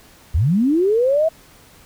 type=linear sweep; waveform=sine; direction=up; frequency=61.74 to 659.3 Hz; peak=-13 dBFS; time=0.34-1.29 s; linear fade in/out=10 ms; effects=pink hiss -48 dBFS RMS until 1.85 s